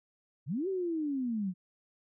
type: linear two-way sweep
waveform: sine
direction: up then down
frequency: 110.7 to 392 to 174.6 Hz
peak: -30 dBFS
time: 0.46-1.54 s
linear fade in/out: 50 ms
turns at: 0.68 s
effects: none